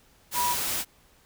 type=tone in noise; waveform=sine; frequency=973 Hz; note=B5; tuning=26 cents flat; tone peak=-24 dBFS; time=0.34-0.56 s; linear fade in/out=50 ms; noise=white; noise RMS=-29 dBFS; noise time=0.31-0.85 s; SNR=+2 dB; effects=pink hiss -60 dBFS RMS until 1.25 s